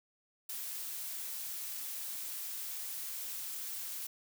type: noise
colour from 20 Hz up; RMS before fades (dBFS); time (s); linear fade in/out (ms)
blue; -41; 0.49-4.07; 5
effects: none